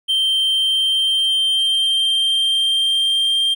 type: tone with pitch glide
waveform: triangle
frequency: 3136 to 3180 Hz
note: G7 to G7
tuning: 0 to +24 cents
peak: -13 dBFS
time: 0.08-3.55 s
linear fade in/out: 20 ms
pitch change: +24 cents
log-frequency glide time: 0.5-3.42 s
effects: none